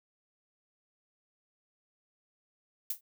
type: noise with exponential decay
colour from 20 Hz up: violet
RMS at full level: -28 dBFS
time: 2.9-3.01 s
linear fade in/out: 5 ms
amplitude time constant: 22 ms
effects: none